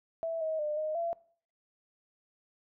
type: tone with pitch steps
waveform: sine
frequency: 658 / 634 / 601 / 619 / 677 Hz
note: E5 / D#5 / D5 / D#5 / E5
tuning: -3 / +32 / +40 / -9 / +46 cents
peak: -30 dBFS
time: 0.23-1.13 s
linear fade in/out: 0 ms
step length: 180 ms
effects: noise-tail reverb RT60 0.5 s tail -21 dB re dry